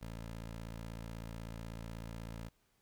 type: tone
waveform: 15% pulse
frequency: 56.2 Hz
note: A1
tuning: 37 cents sharp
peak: -37 dBFS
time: 0.01-2.49 s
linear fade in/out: 10 ms
effects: pink hiss -75 dBFS RMS until 2.81 s